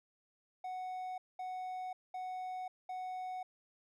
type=tone bursts; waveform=triangle; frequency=740 Hz; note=F#5; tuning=in tune; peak=-37 dBFS; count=4; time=0.64-3.43 s; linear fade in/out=5 ms; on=540 ms; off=210 ms; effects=none